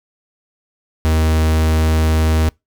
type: tone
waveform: 45% pulse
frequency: 79.1 Hz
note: D#2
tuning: 29 cents sharp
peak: -12 dBFS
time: 1.05-2.49 s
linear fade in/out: 0 ms
effects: noise-tail reverb RT60 0.2 s tail -26 dB re dry